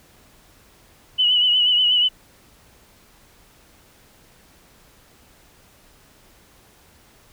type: tone with vibrato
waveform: sine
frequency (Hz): 2960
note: F#7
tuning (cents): 0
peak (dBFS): -14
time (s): 1.18-2.09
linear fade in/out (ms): 20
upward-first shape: triangle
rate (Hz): 8.3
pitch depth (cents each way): 56
effects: pink hiss -53 dBFS RMS until 7.32 s